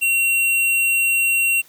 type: tone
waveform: square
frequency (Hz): 2740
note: F7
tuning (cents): -34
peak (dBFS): -16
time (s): 0.01-1.62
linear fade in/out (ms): 20
effects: white hiss -51 dBFS RMS until 1.68 s